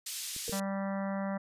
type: band-pass noise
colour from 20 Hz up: white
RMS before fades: -39 dBFS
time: 0.06-0.6 s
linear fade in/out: 5 ms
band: 3300 to 9300 Hz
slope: 12 dB/octave
type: clicks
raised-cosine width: 3 ms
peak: -36 / -28 dBFS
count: 2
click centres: 0.364 / 0.495 s
type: tone with exponential decay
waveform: sine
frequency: 466.2 Hz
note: A#4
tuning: in tune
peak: -35 dBFS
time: 0.48-0.72 s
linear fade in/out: 0 ms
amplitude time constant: 52 ms
type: harmonic tone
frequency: 195.7 Hz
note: G3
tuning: 3 cents flat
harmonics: 1 / 3 / 4 / 5 / 6 / 7 / 8 / 9 / 10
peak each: -33 / -38 / -44 / -45 / -47 / -48 / -51 / -50 / -50 dBFS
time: 0.52-1.38 s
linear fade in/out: 10 ms
effects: resampled to 32000 Hz